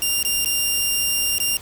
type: tone with dropouts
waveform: 10% pulse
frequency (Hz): 2794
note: F7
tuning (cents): 0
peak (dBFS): -10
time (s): 0.02-1.57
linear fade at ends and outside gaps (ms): 1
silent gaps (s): 0.229-0.249 / 0.447-0.458 / 1.383-1.401
effects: pink hiss -40 dBFS RMS until 1.61 s